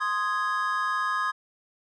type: chord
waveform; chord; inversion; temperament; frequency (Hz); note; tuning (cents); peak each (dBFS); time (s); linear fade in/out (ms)
triangle; Ab major; first; equal; 1046.5 / 1244.5 / 1661.2; C6 / Eb6 / Ab6; 0 / 0 / 0; -28 / -26 / -28; 0-1.32; 20
effects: resampled to 24000 Hz